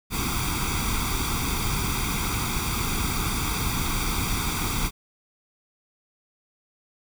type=noise with comb filter; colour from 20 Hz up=pink; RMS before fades=-26 dBFS; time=0.1-4.91 s; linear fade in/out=50 ms; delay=0.85 ms; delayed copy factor=+0.85; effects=none